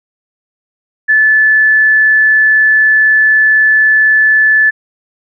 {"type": "tone", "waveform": "sine", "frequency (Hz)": 1738, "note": "A6", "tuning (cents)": -22, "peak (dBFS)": -5, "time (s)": [1.08, 4.71], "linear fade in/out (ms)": 20, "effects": []}